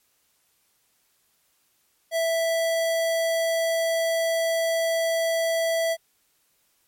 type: tone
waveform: square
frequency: 659.3 Hz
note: E5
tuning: in tune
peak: -22 dBFS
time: 2.11-5.97 s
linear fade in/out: 50 ms
effects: white hiss -67 dBFS RMS until 6.87 s + MP3 64 kbps